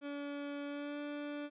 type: tone with pitch glide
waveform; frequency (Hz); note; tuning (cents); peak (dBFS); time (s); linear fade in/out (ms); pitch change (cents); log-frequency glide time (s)
30% pulse; 286.2 to 291.9; D4 to D4; -45 to -10; -37; 0.01-1.5; 50; +35; 0.66-0.99
effects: resampled to 8000 Hz